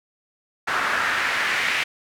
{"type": "noise with band-pass filter sweep", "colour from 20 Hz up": "pink", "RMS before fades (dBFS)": -23, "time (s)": [0.67, 1.84], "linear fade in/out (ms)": 10, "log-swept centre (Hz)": [1400, 2200], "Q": 2.5, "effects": []}